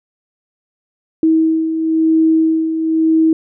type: beating tone pair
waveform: sine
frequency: 320 / 320.99 Hz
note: D#4 / E4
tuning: +49 / -46 cents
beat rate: 0.99 Hz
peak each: -19 / -11 dBFS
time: 1.23-3.33 s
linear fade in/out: 2 ms
effects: none